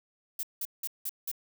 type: noise bursts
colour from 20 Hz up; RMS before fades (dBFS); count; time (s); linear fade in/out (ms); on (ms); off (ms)
violet; -34; 5; 0.39-1.315; 2; 41; 180
effects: none